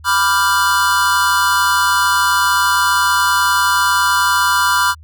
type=chord; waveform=square; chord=G dominant seventh; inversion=first; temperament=equal; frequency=987.8 / 1174.7 / 1396.9 / 1568 Hz; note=B5 / D6 / F6 / G6; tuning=0 / 0 / 0 / 0 cents; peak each=-17 / -19 / -17 / -22 dBFS; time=0.04-4.95 s; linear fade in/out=50 ms; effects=added 78 Hz sine -37 dBFS peak until 5.03 s